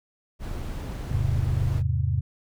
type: noise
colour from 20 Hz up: brown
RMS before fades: -32 dBFS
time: 0.39-1.83 s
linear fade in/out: 50 ms
type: chord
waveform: sine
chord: E augmented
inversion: none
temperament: equal with one note detuned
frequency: 82.41 / 103.83 / 131.72 Hz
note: E2 / G#2 / B#2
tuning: 0 / 0 / +12 cents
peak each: -26 dBFS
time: 1.11-2.21 s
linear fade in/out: 5 ms
effects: none